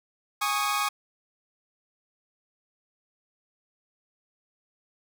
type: chord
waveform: sawtooth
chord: Ab suspended fourth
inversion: none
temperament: equal with one note detuned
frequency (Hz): 824.4 / 1108.7 / 1244.5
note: Ab5 / Db6 / Eb6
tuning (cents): -13 / 0 / 0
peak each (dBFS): -27 / -25 / -25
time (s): 0.41-0.89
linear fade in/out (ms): 10
effects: none